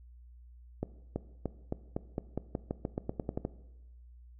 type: accelerating click train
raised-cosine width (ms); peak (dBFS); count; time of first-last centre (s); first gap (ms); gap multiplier
2; -19; 16; 0.83-3.451; 330; 0.9
effects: noise-tail reverb RT60 1.0 s tail -17 dB re dry + added 60 Hz sine -51 dBFS peak until 4.39 s